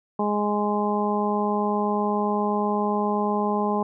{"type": "harmonic tone", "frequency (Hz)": 207.7, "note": "G#3", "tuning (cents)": 0, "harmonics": [1, 2, 3, 4, 5], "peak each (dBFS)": [-25, -27, -31, -27, -29], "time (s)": [0.19, 3.83], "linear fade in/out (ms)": 5, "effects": []}